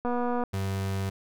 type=click train; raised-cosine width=1 ms; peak=-17 dBFS; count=95; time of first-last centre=0.05-0.437 s; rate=243 Hz
type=tone; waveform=35% pulse; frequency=96.9 Hz; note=G2; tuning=20 cents flat; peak=-26 dBFS; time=0.53-1.1 s; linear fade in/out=10 ms
effects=none